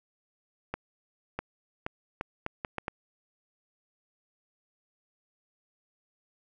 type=accelerating click train; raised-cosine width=0.5 ms; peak=-17 dBFS; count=8; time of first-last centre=0.74-2.881 s; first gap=650 ms; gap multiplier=0.73; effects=none